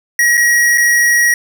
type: tone with dropouts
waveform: square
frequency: 1903 Hz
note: A#6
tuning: 35 cents sharp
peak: -9 dBFS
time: 0.19-1.34 s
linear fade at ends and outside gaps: 2 ms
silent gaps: 0.372-0.376 / 0.776-0.78 s
effects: none